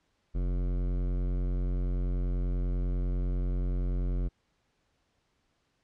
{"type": "tone with hard clipping", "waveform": "sine", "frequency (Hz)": 45.13, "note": "F#1", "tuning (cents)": -42, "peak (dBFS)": -29, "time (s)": [0.34, 4.29], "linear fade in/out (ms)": 20, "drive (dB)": 16, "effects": ["pink hiss -74 dBFS RMS until 5.83 s", "low-pass 6000 Hz 12 dB/octave"]}